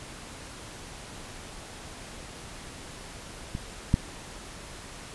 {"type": "clicks", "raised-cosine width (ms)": 5, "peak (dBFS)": [-19, -7], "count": 2, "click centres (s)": [3.551, 3.941], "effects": ["pink hiss -43 dBFS RMS until 5.14 s", "resampled to 24000 Hz"]}